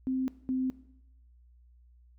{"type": "tone pair in turn", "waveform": "sine", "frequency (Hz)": [260.6, 259.1], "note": ["C4", "C4"], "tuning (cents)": [-7, -17], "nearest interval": "unison", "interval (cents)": 10, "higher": "first", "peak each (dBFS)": -27, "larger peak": "neither", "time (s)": [[0.07, 0.28], [0.49, 0.7]], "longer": "neither", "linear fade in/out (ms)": 0, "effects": ["noise-tail reverb RT60 0.8 s tail -18 dB re dry", "added 60 Hz sine -56 dBFS peak until 2.18 s"]}